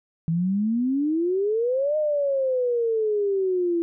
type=exponential two-way sweep; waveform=sine; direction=up then down; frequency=160 to 618 to 334.2 Hz; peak=-20 dBFS; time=0.28-3.82 s; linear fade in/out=0 ms; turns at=1.97 s; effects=none